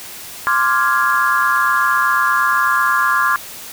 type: chord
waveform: sine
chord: D half-diminished seventh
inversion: third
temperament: equal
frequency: 1046.5 / 1174.7 / 1396.9 / 1661.2 Hz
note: C6 / D6 / F6 / Ab6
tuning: 0 / 0 / 0 / 0 cents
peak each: -18 dBFS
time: 0.47-3.36 s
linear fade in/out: 0 ms
effects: white hiss -33 dBFS RMS until 3.72 s